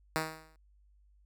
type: tone with exponential decay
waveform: 5% pulse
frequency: 158.5 Hz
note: D#3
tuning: 32 cents sharp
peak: -16 dBFS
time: 0.16-0.56 s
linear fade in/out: 0 ms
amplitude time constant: 86 ms
effects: added 50 Hz sine -61 dBFS peak until 1.25 s